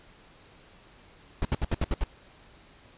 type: noise bursts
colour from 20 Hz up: brown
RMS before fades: -25 dBFS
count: 7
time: 1.42-2.039 s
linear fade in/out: 2 ms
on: 31 ms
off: 67 ms
effects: pink hiss -55 dBFS RMS until 2.97 s + resampled to 8000 Hz